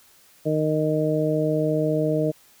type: harmonic tone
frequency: 154.5 Hz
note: D#3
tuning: 12 cents flat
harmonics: 1 / 2 / 3 / 4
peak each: -25 / -25 / -25 / -25 dBFS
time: 0.45-2.32 s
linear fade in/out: 20 ms
effects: white hiss -55 dBFS RMS until 2.6 s